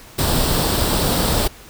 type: noise with comb filter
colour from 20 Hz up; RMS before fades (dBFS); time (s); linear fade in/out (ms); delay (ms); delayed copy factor
pink; -18; 0.18-1.48; 10; 0.23; +0.5
effects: pink hiss -42 dBFS RMS until 1.69 s